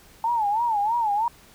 sine tone with vibrato, 880 Hz, A5, in tune, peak -20 dBFS, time 0.24-1.28 s, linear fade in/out 2 ms, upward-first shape sine, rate 3.1 Hz, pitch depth 150 cents each way, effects pink hiss -52 dBFS RMS until 1.54 s

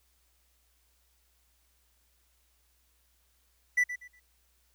triangle tone with echo, 1975.5 Hz, B6, in tune, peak -20 dBFS, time 3.77-3.84 s, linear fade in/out 10 ms, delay 120 ms, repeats 3, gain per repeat -12 dB, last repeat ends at 4.2 s, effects added 60 Hz sine -70 dBFS peak until 4.74 s + white hiss -71 dBFS RMS until 4.74 s

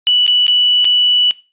sine tone with dropouts, 2958 Hz, F#7, 1 cent flat, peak -8 dBFS, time 0.07-1.31 s, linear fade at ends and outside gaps 0 ms, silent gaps 0.265-0.278 / 0.467-0.48 / 0.845-0.852 s, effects noise-tail reverb RT60 0.3 s tail -19 dB re dry + resampled to 8000 Hz

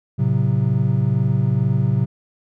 triangle chord, F# diminished, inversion first, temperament just, 111 / 133.2 / 185 Hz, A2 / C3 / F#3, +16 / +31 / 0 cents, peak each -18 / -16 / -21 dBFS, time 0.18-2.06 s, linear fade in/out 20 ms, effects none

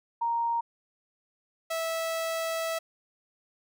sine / sawtooth tone pair in turn, 932.3 / 654.1 Hz, A#5 / E5, 0 / -14 cents, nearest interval tritone, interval 614 cents, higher first, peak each -25 dBFS, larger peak neither, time 0.21-0.61 / 1.7-2.79 s, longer second, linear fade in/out 10 ms, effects none

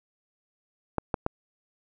clicks, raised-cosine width 1 ms, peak -11 dBFS, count 3, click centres 0.983 / 1.142 / 1.264 s, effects none

